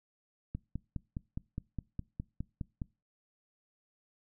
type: click train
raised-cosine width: 5 ms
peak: -24 dBFS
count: 12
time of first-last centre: 0.55-2.818 s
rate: 4.85 Hz
effects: noise-tail reverb RT60 0.3 s tail -24 dB re dry